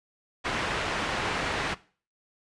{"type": "low-pass noise", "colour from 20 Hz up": "white", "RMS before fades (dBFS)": -30, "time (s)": [0.44, 1.75], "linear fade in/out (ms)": 20, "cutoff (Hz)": 2100, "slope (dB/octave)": 12, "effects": ["noise-tail reverb RT60 0.4 s tail -19 dB re dry", "resampled to 22050 Hz"]}